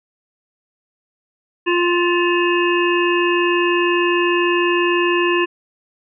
harmonic tone with a mistuned harmonic, 349.2 Hz, F4, in tune, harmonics 1 / 3 / 5 / 7 / 8, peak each -16 / -21 / -23 / -24 / -25 dBFS, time 1.66-5.46 s, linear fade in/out 20 ms, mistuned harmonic 7, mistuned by +83 cents, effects none

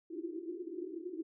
pink band-pass noise, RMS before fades -42 dBFS, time 0.1-1.23 s, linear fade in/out 10 ms, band 320 to 370 Hz, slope 96 dB/octave, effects none

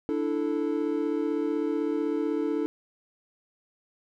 triangle chord, D suspended second, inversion none, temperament equal, 293.7 / 329.6 / 440 Hz, D4 / E4 / A4, 0 / 0 / 0 cents, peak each -27 / -28 / -28 dBFS, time 0.09-2.66 s, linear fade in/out 0 ms, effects none

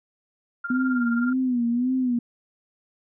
sine tone with tremolo, 1396.9 Hz, F6, in tune, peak -25 dBFS, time 0.64-1.33 s, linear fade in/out 5 ms, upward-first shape triangle, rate 19 Hz, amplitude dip 80%
sine tone with vibrato, 246.9 Hz, B3, in tune, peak -20 dBFS, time 0.7-2.19 s, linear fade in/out 5 ms, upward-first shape sine, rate 1.8 Hz, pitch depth 91 cents each way
effects none

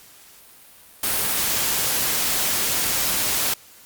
white noise, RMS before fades -22 dBFS, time 1.03-3.54 s, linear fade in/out 5 ms, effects white hiss -48 dBFS RMS until 3.85 s + Opus 48 kbps

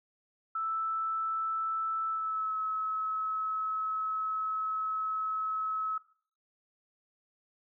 sine tone with pitch glide, 1318.5 to 1290.6 Hz, E6 to E6, 0 to -37 cents, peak -30 dBFS, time 0.55-5.98 s, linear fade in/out 5 ms, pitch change -37 cents, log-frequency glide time 2.08-2.57 s, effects noise-tail reverb RT60 0.5 s tail -17 dB re dry

